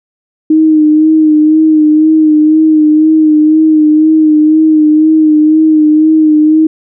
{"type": "tone with vibrato", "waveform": "sine", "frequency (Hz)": 310, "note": "D#4", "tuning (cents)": -6, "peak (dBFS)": -3, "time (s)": [0.5, 6.67], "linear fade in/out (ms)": 5, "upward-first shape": "sine", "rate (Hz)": 2, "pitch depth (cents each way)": 33, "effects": []}